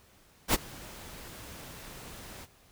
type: noise with ADSR envelope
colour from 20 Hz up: pink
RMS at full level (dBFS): -22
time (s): 0.48-2.47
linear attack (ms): 58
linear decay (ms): 28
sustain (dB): -24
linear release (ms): 41
effects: pink hiss -61 dBFS RMS until 2.71 s